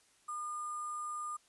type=tone with sample-and-hold; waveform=sine; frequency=1206 Hz; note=D6; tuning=46 cents sharp; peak=-37 dBFS; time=0.28-1.37 s; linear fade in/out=10 ms; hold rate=8820 Hz; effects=white hiss -68 dBFS RMS until 1.48 s + resampled to 24000 Hz